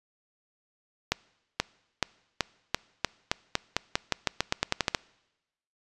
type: accelerating click train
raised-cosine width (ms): 0.2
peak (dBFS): -6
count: 19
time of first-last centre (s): 1.12-4.948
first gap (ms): 480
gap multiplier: 0.89
effects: noise-tail reverb RT60 1.0 s tail -24 dB re dry + resampled to 24000 Hz